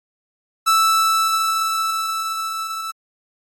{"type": "tone with level ramp", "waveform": "45% pulse", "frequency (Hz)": 1318.5, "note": "E6", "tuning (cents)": 0, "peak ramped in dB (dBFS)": [-12, -25], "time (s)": [0.66, 2.92], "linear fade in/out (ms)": 20, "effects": ["AAC 48 kbps"]}